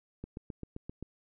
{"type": "click train", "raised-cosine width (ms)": 3, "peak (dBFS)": -27, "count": 7, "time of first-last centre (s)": [0.24, 1.026], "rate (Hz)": 7.63, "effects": []}